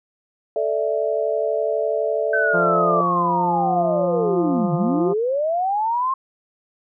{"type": "chord", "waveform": "sine", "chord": "A suspended fourth", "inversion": "none", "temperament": "equal", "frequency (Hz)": [440, 587.3, 659.3], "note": ["A4", "D5", "E5"], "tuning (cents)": [0, 0, 0], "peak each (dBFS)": -23, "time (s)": [0.56, 3.01], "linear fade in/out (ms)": 2}
{"type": "linear two-way sweep", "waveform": "sine", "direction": "down then up", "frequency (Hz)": [1548, 148.2, 1077], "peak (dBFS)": -18, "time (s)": [2.33, 6.14], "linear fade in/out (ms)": 5, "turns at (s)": 4.74}
{"type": "harmonic tone", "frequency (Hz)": 174.6, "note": "F3", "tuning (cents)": 0, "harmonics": [1, 2, 3, 4, 5, 6, 7], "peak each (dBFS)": [-25, -27, -29, -28, -35, -36, -34], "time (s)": [2.53, 5.14], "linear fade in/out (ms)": 20}
{"effects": []}